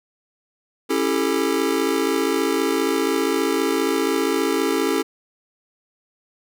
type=chord; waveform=square; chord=A dominant seventh; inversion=first; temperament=just; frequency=275 / 330 / 396 / 440 Hz; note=C#4 / E4 / G4 / A4; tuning=-14 / +2 / +18 / 0 cents; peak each=-25 dBFS; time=0.89-5.03 s; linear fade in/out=20 ms; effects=none